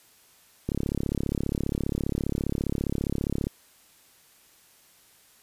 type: click train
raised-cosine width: 3 ms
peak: -14 dBFS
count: 98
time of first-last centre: 0.69-3.469 s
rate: 34.9 Hz
effects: white hiss -58 dBFS RMS until 5.42 s + resampled to 32000 Hz